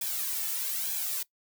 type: noise with flanger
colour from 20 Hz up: blue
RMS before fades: -32 dBFS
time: 0.01-1.23 s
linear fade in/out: 5 ms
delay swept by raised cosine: 1.2 to 2.3 ms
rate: 1.1 Hz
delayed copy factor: +0.75
effects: noise-tail reverb RT60 0.1 s tail -20 dB re dry